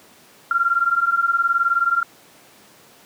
sine beating tone pair, 1368 / 1387 Hz, F6 / F6, -36 / -12 cents, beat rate 19 Hz, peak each -20 / -18 dBFS, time 0.51-2.03 s, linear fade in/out 2 ms, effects pink hiss -49 dBFS RMS until 3.05 s + high-pass 200 Hz 12 dB/octave

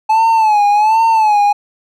triangle tone with vibrato, 862 Hz, A5, 36 cents flat, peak -6 dBFS, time 0.09-1.53 s, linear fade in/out 10 ms, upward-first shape sine, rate 1.3 Hz, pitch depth 91 cents each way, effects none

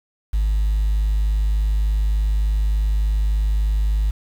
sine tone, 51.7 Hz, G#1, 7 cents flat, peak -14 dBFS, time 0.33-4.11 s, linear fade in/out 10 ms, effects tanh soft clip ceiling -14 dBFS + 7-bit

